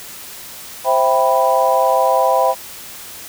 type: chord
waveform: sine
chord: C major seventh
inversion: none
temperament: equal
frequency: 523.3 / 659.3 / 784 / 987.8 Hz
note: C5 / E5 / G5 / B5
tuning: 0 / 0 / 0 / 0 cents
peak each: -17 dBFS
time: 0.84-2.55 s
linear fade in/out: 50 ms
effects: white hiss -34 dBFS RMS until 3.28 s